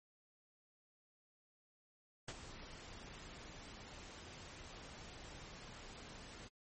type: noise with ADSR envelope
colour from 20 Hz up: pink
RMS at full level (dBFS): -43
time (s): 2.28-6.49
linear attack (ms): 5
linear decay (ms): 43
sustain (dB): -10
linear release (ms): 22
effects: MP3 32 kbps